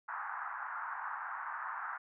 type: band-pass noise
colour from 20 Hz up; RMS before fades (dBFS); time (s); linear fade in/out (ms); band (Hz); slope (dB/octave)
white; -41; 0.08-1.98; 10; 840 to 1600; 48
effects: none